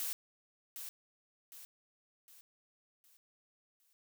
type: noise with echo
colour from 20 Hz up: blue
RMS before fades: -38 dBFS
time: 0-0.13 s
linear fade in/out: 0 ms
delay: 760 ms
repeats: 5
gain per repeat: -7 dB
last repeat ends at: 3.93 s
effects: none